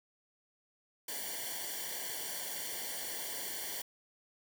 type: noise with comb filter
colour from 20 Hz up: white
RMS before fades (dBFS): -40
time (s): 1.08-3.82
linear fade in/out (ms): 5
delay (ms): 0.78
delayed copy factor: -0.95
effects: none